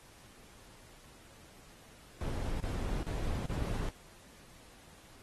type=noise bursts; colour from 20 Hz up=brown; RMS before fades=-35 dBFS; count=4; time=2.21-3.887 s; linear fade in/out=0 ms; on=390 ms; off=39 ms; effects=pink hiss -58 dBFS RMS until 5.22 s + AAC 32 kbps